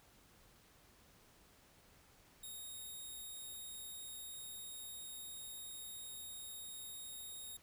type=tone; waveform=5% pulse; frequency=3729 Hz; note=A#7; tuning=in tune; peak=-39 dBFS; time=2.43-7.57 s; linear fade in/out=5 ms; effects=pink hiss -66 dBFS RMS until 7.62 s